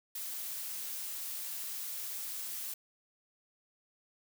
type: noise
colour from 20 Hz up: blue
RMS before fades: -40 dBFS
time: 0.15-2.74 s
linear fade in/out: 5 ms
effects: none